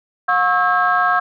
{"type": "tone cluster", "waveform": "sine", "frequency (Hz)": [720, 1095, 1299, 1613], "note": ["F#5", "C#6", "E6", "G6"], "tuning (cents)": [-47, -22, -26, 49], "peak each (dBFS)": -18, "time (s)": [0.28, 1.2], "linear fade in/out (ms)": 10, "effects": ["tanh soft clip ceiling -5 dBFS"]}